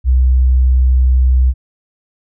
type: tone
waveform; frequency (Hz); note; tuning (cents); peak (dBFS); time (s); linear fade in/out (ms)
sine; 63.7; C2; -46; -7; 0.04-1.54; 50
effects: none